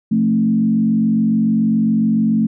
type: tone with frequency modulation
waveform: sine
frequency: 220 Hz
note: A3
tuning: in tune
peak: -12 dBFS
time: 0.11-2.47 s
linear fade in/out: 10 ms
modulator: 47.1 Hz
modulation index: 0.8
effects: none